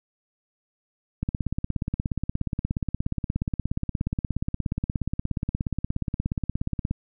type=click train; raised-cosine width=5 ms; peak=-13 dBFS; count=97; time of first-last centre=1.23-6.91 s; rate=16.9 Hz; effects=none